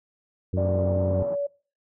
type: harmonic tone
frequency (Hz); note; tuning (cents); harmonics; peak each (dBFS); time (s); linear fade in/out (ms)
92.5; F#2; 0; 1 / 2 / 3 / 4 / 5; -24 / -30 / -34 / -36 / -38; 0.53-1.23; 5
type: band-pass noise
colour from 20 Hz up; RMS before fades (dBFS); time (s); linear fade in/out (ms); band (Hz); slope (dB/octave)
pink; -38; 0.56-1.36; 20; 120 to 900; 24
type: tone with pitch glide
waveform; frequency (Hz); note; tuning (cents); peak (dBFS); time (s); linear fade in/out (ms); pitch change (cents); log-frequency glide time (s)
sine; 587.3 to 569.6; D5 to C#5; 0 to +47; -24; 0.57-1.47; 10; -53; 1.04-1.3
effects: noise-tail reverb RT60 0.4 s tail -23 dB re dry